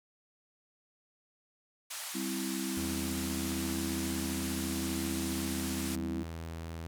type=band-pass noise; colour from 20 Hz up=white; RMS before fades=-41 dBFS; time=1.9-5.96 s; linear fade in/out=10 ms; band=680 to 12000 Hz; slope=24 dB/octave
type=chord; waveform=sine; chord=C major; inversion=second; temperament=equal; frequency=196 / 261.6 / 329.6 Hz; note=G3 / C4 / E4; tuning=0 / 0 / 0 cents; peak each=-38 / -38 / -38 dBFS; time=2.14-6.24 s; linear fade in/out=20 ms
type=tone; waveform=sawtooth; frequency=82.2 Hz; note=E2; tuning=4 cents flat; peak=-35 dBFS; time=2.77-6.87 s; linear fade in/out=0 ms
effects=none